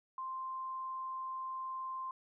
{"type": "tone", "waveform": "sine", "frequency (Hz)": 1046.5, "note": "C6", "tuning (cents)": 0, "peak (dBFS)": -38, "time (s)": [0.18, 2.11], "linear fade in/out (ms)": 2, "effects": []}